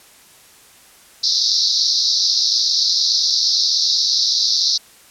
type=band-pass noise; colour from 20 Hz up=pink; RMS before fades=-17 dBFS; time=1.23-4.78 s; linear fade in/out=10 ms; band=3900 to 5700 Hz; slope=96 dB/octave; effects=white hiss -47 dBFS RMS until 5.1 s + low-pass 12000 Hz 12 dB/octave